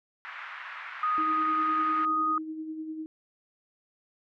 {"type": "band-pass noise", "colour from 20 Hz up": "white", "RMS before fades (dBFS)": -41, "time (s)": [0.25, 2.05], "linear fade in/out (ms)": 0, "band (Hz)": [1100, 2000], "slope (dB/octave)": 24}
{"type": "tone", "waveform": "sine", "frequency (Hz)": 1244, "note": "D#6", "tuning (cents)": -1, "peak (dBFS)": -24, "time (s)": [1.03, 2.38], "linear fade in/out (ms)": 2}
{"type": "tone with tremolo", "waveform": "sine", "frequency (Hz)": 314.9, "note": "D#4", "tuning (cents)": 21, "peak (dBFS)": -32, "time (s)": [1.18, 3.06], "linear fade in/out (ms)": 0, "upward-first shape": "sine", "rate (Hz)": 10, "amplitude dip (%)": 45}
{"effects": []}